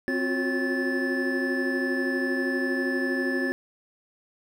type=tone cluster; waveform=triangle; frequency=261.6 / 352 / 364.5 / 547 / 1741 Hz; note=C4 / F4 / F#4 / C#5 / A6; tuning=0 / +14 / -26 / -23 / -19 cents; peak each=-26 / -32 / -30 / -33 / -27 dBFS; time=0.08-3.52 s; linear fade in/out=0 ms; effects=none